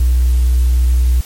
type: tone with hard clipping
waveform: sine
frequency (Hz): 61.74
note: B1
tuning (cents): 0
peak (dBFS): -9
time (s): 0-1.21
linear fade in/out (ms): 5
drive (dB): 1
effects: white hiss -36 dBFS RMS until 1.25 s + MP3 64 kbps